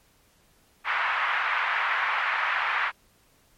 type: band-pass noise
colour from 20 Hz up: pink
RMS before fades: -26 dBFS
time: 0.84-2.92 s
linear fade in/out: 50 ms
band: 1000 to 2300 Hz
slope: 24 dB/octave
effects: pink hiss -62 dBFS RMS until 3.57 s + MP3 64 kbps

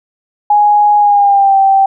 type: tone with pitch glide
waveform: sine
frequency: 830.6 to 779.5 Hz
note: G#5 to G5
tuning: 0 to -10 cents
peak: -5 dBFS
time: 0.5-1.86 s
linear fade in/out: 5 ms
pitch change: -110 cents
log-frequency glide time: 0.98-1.57 s
effects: none

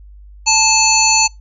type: harmonic tone with a mistuned harmonic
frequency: 880 Hz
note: A5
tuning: in tune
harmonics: 1 / 3 / 5 / 7 / 8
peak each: -16 / -16 / -16 / -16 / -16 dBFS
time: 0.46-1.28 s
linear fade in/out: 20 ms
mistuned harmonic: 3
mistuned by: -18 cents
effects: noise-tail reverb RT60 0.2 s tail -24 dB re dry + added 50 Hz sine -36 dBFS peak until 1.4 s

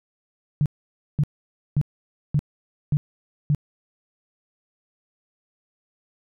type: tone bursts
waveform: sine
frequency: 146.83 Hz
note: D3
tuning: in tune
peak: -16 dBFS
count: 6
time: 0.61-3.548 s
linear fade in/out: 0 ms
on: 48 ms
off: 530 ms
effects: none

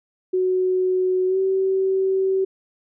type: tone with pitch glide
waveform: sine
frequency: 370 to 382.2 Hz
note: F#4 to G4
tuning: 0 to -44 cents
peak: -17 dBFS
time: 0.33-2.45 s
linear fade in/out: 10 ms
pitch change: +56 cents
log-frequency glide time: 1.27-1.38 s
effects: none

